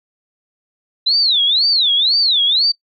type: tone with vibrato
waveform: sine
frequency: 3900 Hz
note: B7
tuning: 23 cents flat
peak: -11 dBFS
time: 1.06-2.72 s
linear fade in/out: 10 ms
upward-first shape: sine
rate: 2 Hz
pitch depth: 300 cents each way
effects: noise-tail reverb RT60 0.1 s tail -20 dB re dry